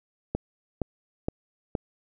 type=click train; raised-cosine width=2 ms; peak=-13 dBFS; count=4; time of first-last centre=0.35-1.752 s; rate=2.14 Hz; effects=none